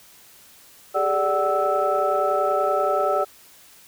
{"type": "tone cluster", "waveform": "sine", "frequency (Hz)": [394.3, 424.8, 586, 753, 1313], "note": ["G4", "G#4", "D5", "F#5", "E6"], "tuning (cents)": [10, 39, -4, 30, -7], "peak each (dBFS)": [-27, -28, -22, -24, -24], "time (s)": [0.94, 3.25], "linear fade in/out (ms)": 20, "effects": ["tanh soft clip ceiling -9 dBFS", "white hiss -50 dBFS RMS until 3.87 s"]}